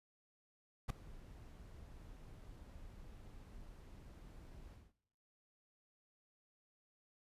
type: noise with ADSR envelope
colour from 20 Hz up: brown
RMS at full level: -32 dBFS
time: 0.88-4.93 s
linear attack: 21 ms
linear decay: 4 ms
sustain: -23 dB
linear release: 210 ms
effects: noise-tail reverb RT60 0.8 s tail -20 dB re dry + resampled to 32000 Hz